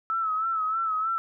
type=tone with vibrato; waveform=sine; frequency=1306 Hz; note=E6; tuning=17 cents flat; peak=-24 dBFS; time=0.1-1.18 s; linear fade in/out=0 ms; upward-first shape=sine; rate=3.2 Hz; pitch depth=58 cents each way; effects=none